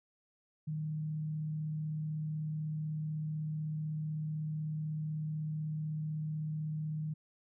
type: tone with frequency modulation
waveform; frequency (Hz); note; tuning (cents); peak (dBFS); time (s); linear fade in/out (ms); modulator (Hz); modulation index
sine; 154.3; D#3; -14; -34; 0.67-7.14; 10; 36; 0.2
effects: none